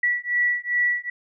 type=beating tone pair; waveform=sine; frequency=1946 / 1948.5 Hz; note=B6 / B6; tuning=-26 / -24 cents; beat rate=2.5 Hz; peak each=-23 dBFS; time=0.03-1.1 s; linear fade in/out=5 ms; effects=none